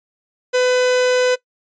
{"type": "tone", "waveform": "45% pulse", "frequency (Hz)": 502, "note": "B4", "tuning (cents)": 28, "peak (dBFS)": -13, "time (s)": [0.53, 1.36], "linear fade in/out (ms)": 20, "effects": ["noise-tail reverb RT60 0.1 s tail -19 dB re dry", "resampled to 16000 Hz"]}